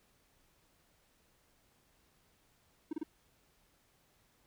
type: tone bursts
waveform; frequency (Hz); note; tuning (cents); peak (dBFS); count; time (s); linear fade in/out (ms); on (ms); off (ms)
triangle; 312.1; D#4; +5; -32; 3; 2.91-3.033; 5; 21; 30
effects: pink hiss -71 dBFS RMS until 4.46 s